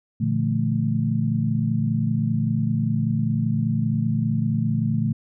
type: chord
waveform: sine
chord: Bb major seventh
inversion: none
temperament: equal with one note detuned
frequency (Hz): 116.54 / 146.83 / 171.91 / 220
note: Bb2 / D3 / F3 / A3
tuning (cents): 0 / 0 / -27 / 0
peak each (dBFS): -24 / -25 / -28 / -24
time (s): 0.2-5.13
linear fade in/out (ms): 10
effects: none